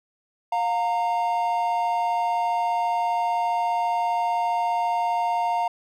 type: tone pair together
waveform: triangle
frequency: 708 / 923 Hz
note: F5 / A#5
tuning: +23 / -17 cents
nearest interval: perfect fourth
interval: 460 cents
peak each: -22 / -22 dBFS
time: 0.52-5.68 s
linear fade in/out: 5 ms
effects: none